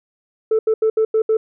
sine tone bursts at uneven times, 440 Hz, A4, in tune, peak -11 dBFS, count 6, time 0.51-0.59 / 0.67-0.74 / 0.82-0.9 / 0.97-1.05 / 1.14-1.22 / 1.29-1.37 s, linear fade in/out 5 ms, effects tanh soft clip ceiling -10 dBFS

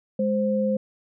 sine tone pair together, 207.7 / 522.5 Hz, G#3 / C5, 0 / -2 cents, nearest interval octave + major third, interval 1598 cents, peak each -23 dBFS, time 0.19-0.77 s, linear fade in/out 5 ms, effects none

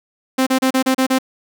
sawtooth tone bursts, 261.6 Hz, C4, in tune, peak -9 dBFS, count 7, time 0.38-1.187 s, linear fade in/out 10 ms, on 87 ms, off 33 ms, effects none

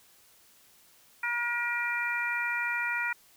harmonic tone, 476.7 Hz, A#4, 39 cents sharp, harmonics 2 / 3 / 4 / 5, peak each -37 / -32 / -33 / -33 dBFS, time 1.23-3.13 s, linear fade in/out 5 ms, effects white hiss -60 dBFS RMS until 3.36 s

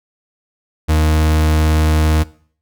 40% pulse tone, 77.78 Hz, D#2, in tune, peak -10 dBFS, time 0.88-2.24 s, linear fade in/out 20 ms, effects noise-tail reverb RT60 0.5 s tail -20 dB re dry

